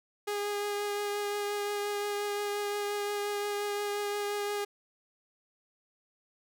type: tone with vibrato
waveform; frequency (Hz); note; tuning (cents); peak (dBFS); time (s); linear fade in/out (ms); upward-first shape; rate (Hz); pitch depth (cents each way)
sawtooth; 410.5; G#4; -20; -27; 0.27-4.65; 10; triangle; 5.7; 15
effects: none